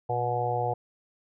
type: harmonic tone with a mistuned harmonic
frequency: 121.6 Hz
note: B2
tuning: 26 cents flat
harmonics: 1 / 3 / 4 / 5 / 6 / 7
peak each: -32 / -39 / -31 / -38 / -29 / -33 dBFS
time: 0.09-0.74 s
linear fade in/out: 10 ms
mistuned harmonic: 1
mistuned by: -22 cents
effects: none